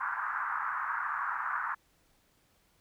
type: band-pass noise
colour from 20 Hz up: white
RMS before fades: -34 dBFS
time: 0-1.75 s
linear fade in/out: 10 ms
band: 940 to 1600 Hz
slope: 48 dB/octave
effects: pink hiss -69 dBFS RMS until 2.8 s